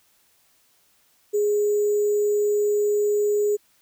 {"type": "tone with sample-and-hold", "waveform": "sine", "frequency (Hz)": 415.3, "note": "G#4", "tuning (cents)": 0, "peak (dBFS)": -18, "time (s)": [1.33, 3.57], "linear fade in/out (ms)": 20, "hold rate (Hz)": 7350, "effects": ["white hiss -62 dBFS RMS until 3.81 s"]}